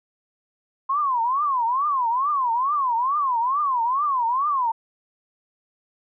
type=tone with vibrato; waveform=sine; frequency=1046.5 Hz; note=C6; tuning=in tune; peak=-19 dBFS; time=0.89-4.72 s; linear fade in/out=10 ms; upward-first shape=triangle; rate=2.3 Hz; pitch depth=270 cents each way; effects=none